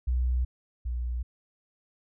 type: tone pair in turn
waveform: sine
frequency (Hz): 62.2 / 60.46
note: B1 / B1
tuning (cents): +13 / -36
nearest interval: unison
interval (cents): 49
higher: first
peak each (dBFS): -23 / -28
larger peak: first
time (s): 0.07-0.45 / 0.85-1.23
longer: neither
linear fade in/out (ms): 10
effects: none